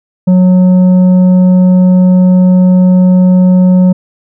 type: tone with tanh clipping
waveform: triangle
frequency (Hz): 183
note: F#3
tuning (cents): -19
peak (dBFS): -4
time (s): 0.27-3.93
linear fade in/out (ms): 10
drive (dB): 11
effects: none